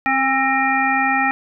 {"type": "harmonic tone with a mistuned harmonic", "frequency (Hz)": 265.9, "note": "C4", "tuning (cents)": 28, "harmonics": [1, 3, 5, 7, 9], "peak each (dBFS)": [-24, -19, -23, -20, -23], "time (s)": [0.06, 1.31], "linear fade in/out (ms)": 0, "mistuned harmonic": 3, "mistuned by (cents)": 19, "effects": []}